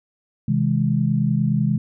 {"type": "chord", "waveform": "sine", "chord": "C augmented", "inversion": "none", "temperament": "equal with one note detuned", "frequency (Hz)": [130.81, 160.77, 207.7], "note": ["C3", "E3", "G#3"], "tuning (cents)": [0, -43, 0], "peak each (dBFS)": -21, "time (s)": [0.48, 1.78], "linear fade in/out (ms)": 5, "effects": []}